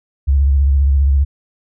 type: tone with vibrato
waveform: sine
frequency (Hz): 69.3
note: C#2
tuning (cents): 0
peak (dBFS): -9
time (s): 0.27-1.25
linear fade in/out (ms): 20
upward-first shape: sine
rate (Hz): 15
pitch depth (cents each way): 77
effects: none